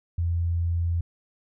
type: tone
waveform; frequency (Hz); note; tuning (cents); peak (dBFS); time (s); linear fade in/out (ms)
sine; 85.1; F2; -44; -22; 0.18-1.01; 5
effects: none